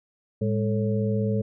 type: harmonic tone with a mistuned harmonic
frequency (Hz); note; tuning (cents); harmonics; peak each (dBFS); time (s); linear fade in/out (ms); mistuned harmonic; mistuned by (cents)
110; A2; 0; 1 / 2 / 4 / 5; -25 / -26 / -29 / -33; 0.41-1.42; 10; 2; -120
effects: none